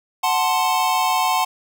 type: chord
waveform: square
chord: F# diminished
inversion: none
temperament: equal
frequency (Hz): 740 / 880 / 1046.5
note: F#5 / A5 / C6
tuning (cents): 0 / 0 / 0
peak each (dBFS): -22 / -22 / -22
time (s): 0.23-1.45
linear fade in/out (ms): 10
effects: none